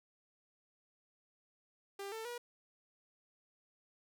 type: tone with pitch steps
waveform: sawtooth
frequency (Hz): 397.3 / 445.6 / 481.4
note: G4 / A4 / B4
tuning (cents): +23 / +22 / -44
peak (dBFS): -38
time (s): 1.99-2.38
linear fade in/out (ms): 5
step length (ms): 130
effects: none